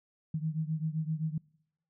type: beating tone pair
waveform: sine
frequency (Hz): 155.2 / 162.9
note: D#3 / E3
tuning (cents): -4 / -20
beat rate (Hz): 7.7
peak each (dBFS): -32 / -35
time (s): 0.34-1.38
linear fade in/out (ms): 5
effects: noise-tail reverb RT60 0.8 s tail -26 dB re dry